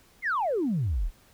sine exponential sweep, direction down, 2217 to 31.44 Hz, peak -23 dBFS, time 0.22-1.11 s, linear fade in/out 50 ms, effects tanh soft clip ceiling -20 dBFS + pink hiss -59 dBFS RMS until 1.33 s

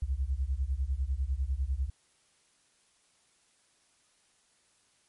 sine beating tone pair, 61.74 / 71.74 Hz, B1 / D2, 0 / -40 cents, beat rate 10 Hz, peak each -31 dBFS, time 0.02-1.9 s, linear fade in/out 5 ms, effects white hiss -68 dBFS RMS until 5.08 s + MP3 48 kbps

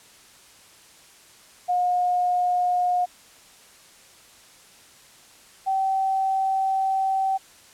sine tone pair in turn, 718 / 770.1 Hz, F5 / G5, +48 / -31 cents, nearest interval minor second, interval 121 cents, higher second, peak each -19 / -20 dBFS, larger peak first, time 1.68-3.06 / 5.66-7.38 s, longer second, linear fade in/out 20 ms, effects white hiss -51 dBFS RMS until 7.73 s + low-pass 10000 Hz 12 dB/octave

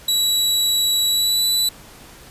sawtooth tone with pitch glide, 3911 to 3963 Hz, B7 to B7, -18 to +5 cents, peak -13 dBFS, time 0.08-1.69 s, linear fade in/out 5 ms, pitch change +23 cents, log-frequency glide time 1.08-1.47 s, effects pink hiss -43 dBFS RMS until 2.3 s + resampled to 32000 Hz

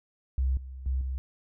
sine tone with level steps, 65.3 Hz, C2, 3 cents flat, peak -23 / -38 / -25 / -29 dBFS, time 0.38-1.18 s, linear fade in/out 0 ms, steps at 0.57 / 0.86 / 1.01 s, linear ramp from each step 2 ms, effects none

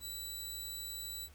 15% pulse tone, 3951 Hz, B7, in tune, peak -34 dBFS, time 0-1.29 s, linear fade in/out 50 ms, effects added 74 Hz sine -56 dBFS peak until 1.34 s + pink hiss -63 dBFS RMS until 1.34 s

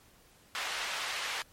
white band-pass noise, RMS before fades -36 dBFS, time 0.55-1.42 s, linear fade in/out 0 ms, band 770 to 3300 Hz, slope 12 dB/octave, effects pink hiss -61 dBFS RMS until 1.52 s + MP3 64 kbps

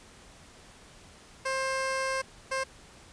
15% pulse tone bursts at uneven times, 530 Hz, C5, 22 cents sharp, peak -22 dBFS, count 2, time 1.45-2.22 / 2.51-2.64 s, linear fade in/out 10 ms, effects pink hiss -53 dBFS RMS until 3.12 s + resampled to 22050 Hz

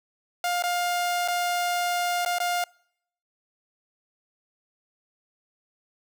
sawtooth tone with dropouts, 706 Hz, F5, 19 cents sharp, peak -20 dBFS, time 0.44-2.64 s, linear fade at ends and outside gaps 2 ms, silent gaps 0.624-0.637 / 1.278-1.283 / 2.25-2.26 / 2.385-2.401 s, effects noise-tail reverb RT60 0.7 s tail -26 dB re dry

